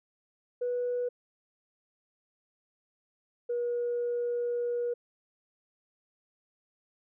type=tone pair in turn; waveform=sine; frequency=490 / 480.5 Hz; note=B4 / B4; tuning=-14 / -48 cents; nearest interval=unison; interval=34 cents; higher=first; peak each=-27 dBFS; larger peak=neither; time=0.61-1.09 / 3.49-4.94 s; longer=second; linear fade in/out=10 ms; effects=tanh soft clip ceiling -24 dBFS